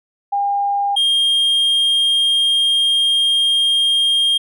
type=tone pair in turn; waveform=sine / triangle; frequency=805 / 3220 Hz; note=G5 / G7; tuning=+46 / +46 cents; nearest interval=2 octaves; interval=2400 cents; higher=second; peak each=-15 / -11 dBFS; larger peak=second; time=0.32-0.96 / 0.96-4.38 s; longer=second; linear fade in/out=10 ms; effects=none